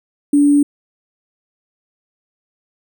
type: tone with sample-and-hold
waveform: sine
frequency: 288.5 Hz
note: D4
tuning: 31 cents flat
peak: -8 dBFS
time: 0.33-0.63 s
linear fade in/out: 5 ms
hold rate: 8820 Hz
effects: none